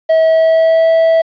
triangle tone with pitch glide, 644 to 653.7 Hz, E5 to E5, -41 to -15 cents, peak -5 dBFS, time 0.09-1.22 s, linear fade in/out 10 ms, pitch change +26 cents, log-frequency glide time 0.23-0.9 s, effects resampled to 11025 Hz + 7-bit

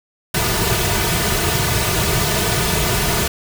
pink noise with comb filter, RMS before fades -18 dBFS, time 0.34-3.28 s, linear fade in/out 5 ms, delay 3.7 ms, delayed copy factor -0.8, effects none

